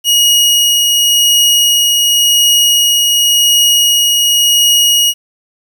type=tone with tremolo; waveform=sawtooth; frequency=2889 Hz; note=F#7; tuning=42 cents flat; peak=-3 dBFS; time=0.04-5.14 s; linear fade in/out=50 ms; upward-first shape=triangle; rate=0.91 Hz; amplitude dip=25%; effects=7-bit